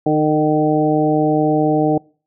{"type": "harmonic tone with a mistuned harmonic", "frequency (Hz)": 153.2, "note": "D#3", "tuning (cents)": -27, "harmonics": [1, 2, 3, 4, 5], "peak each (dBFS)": [-21, -16, -19, -21, -20], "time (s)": [0.06, 1.98], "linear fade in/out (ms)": 5, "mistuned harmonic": 3, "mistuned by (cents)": -17, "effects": ["noise-tail reverb RT60 0.4 s tail -25 dB re dry"]}